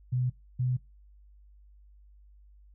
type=tone pair in turn; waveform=sine; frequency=125.8 / 126.32 Hz; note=B2 / B2; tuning=+32 / +39 cents; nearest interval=unison; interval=7 cents; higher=second; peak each=-25 dBFS; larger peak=neither; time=0.12-0.3 / 0.59-0.77 s; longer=neither; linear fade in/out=10 ms; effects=noise-tail reverb RT60 0.2 s tail -20 dB re dry + added 50 Hz sine -53 dBFS peak until 2.74 s